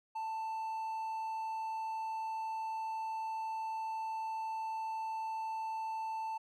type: tone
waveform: triangle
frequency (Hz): 886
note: A5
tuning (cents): +12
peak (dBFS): -34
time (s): 0.15-6.38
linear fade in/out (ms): 10
effects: none